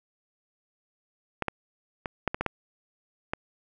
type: clicks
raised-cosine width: 0.5 ms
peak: -12 / -12 / -16 / -9 / -14 / -12 / -11 / -13 dBFS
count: 8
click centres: 1.423 / 1.483 / 2.058 / 2.277 / 2.345 / 2.41 / 2.463 / 3.335 s
effects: none